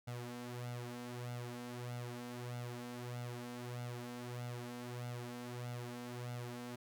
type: tone with flanger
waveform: sawtooth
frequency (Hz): 121.7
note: B2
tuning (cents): -25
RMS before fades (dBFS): -45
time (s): 0.07-6.76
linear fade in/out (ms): 10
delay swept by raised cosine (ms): 1.4 to 3.9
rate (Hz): 1.6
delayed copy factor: +0.7
effects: none